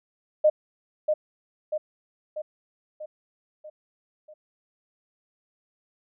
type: tone with echo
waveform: sine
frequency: 612 Hz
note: D#5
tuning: 29 cents flat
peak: -14 dBFS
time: 0.44-0.5 s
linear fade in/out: 10 ms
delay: 640 ms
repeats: 6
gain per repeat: -5 dB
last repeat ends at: 4.34 s
effects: none